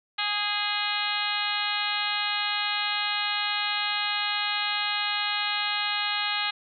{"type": "harmonic tone with a mistuned harmonic", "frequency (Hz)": 415.3, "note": "G#4", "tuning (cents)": 0, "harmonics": [2, 3, 4, 5, 6, 7, 8, 9, 10], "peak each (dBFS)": [-34, -34, -34, -34, -34, -34, -34, -34, -34], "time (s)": [0.18, 6.51], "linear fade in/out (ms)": 10, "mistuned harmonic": 4, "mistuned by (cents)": -21, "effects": []}